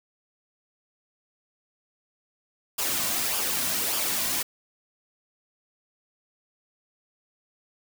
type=noise with flanger; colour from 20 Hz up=white; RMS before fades=-27 dBFS; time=2.78-4.43 s; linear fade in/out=10 ms; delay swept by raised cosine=0.49 to 2.39 ms; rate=1.7 Hz; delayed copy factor=-0.5; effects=none